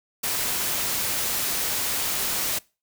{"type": "noise", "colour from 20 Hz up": "white", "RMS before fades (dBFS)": -26, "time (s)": [0.23, 2.59], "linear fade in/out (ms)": 10, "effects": ["noise-tail reverb RT60 0.3 s tail -23 dB re dry"]}